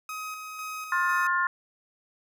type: tone with tremolo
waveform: 30% pulse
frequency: 1263 Hz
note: D#6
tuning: 26 cents sharp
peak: -31 dBFS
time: 0.09-1.27 s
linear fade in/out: 2 ms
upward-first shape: square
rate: 2 Hz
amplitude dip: 35%
type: harmonic tone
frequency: 353.9 Hz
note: F4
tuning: 23 cents sharp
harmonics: 3 / 4 / 5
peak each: -26 / -27 / -28 dBFS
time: 0.92-1.47 s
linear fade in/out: 2 ms
effects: none